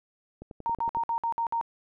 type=click train; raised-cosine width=2 ms; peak=-28 dBFS; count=7; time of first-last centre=0.42-0.97 s; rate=10.9 Hz
type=tone bursts; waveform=sine; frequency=926 Hz; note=A#5; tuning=12 cents flat; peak=-25 dBFS; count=7; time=0.66-1.612 s; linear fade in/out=0 ms; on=88 ms; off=56 ms
effects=none